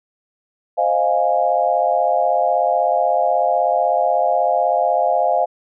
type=chord; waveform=sine; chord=F minor seventh; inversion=second; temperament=equal; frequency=523.3 / 622.3 / 698.5 / 830.6 Hz; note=C5 / Eb5 / F5 / Ab5; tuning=0 / 0 / 0 / 0 cents; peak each=-22 / -20 / -17 / -21 dBFS; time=0.77-5.46 s; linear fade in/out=20 ms; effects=none